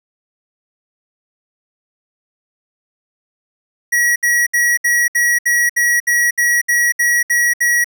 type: tone bursts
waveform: square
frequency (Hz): 1916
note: A#6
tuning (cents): +47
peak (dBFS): -12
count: 13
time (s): 3.92-7.844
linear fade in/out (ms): 10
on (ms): 240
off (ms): 67
effects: none